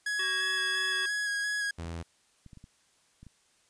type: tone with vibrato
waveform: 45% pulse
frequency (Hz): 1661.2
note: G#6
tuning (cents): 0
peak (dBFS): -29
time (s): 0.06-1.71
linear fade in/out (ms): 5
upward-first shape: square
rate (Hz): 2.9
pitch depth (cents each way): 14
type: harmonic tone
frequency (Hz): 375.3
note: F#4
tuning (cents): +25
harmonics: 1 / 3 / 5 / 7 / 9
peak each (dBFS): -45 / -42 / -40 / -44 / -33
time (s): 0.19-1.06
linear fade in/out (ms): 5
type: tone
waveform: sawtooth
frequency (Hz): 83.7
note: E2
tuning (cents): +27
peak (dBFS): -32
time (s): 1.78-2.03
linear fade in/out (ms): 10
type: clicks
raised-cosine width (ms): 5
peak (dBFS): -37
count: 7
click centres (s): 1.85 / 2.463 / 2.532 / 2.573 / 2.641 / 3.23 / 3.267
effects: white hiss -67 dBFS RMS until 3.69 s + resampled to 22050 Hz